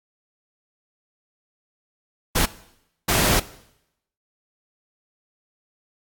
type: noise bursts at uneven times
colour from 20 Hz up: pink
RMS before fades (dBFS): -19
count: 2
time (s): 2.35-2.46 / 3.08-3.4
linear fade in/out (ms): 10
effects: noise-tail reverb RT60 0.8 s tail -18 dB re dry + AAC 64 kbps